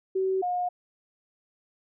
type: tone pair in turn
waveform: sine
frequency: 379.8 / 717 Hz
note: F#4 / F5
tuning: +45 / +45 cents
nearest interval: major seventh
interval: 1100 cents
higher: second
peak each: -23 / -25 dBFS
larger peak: first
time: 0.15-0.42 / 0.42-0.69 s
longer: neither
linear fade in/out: 10 ms
effects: none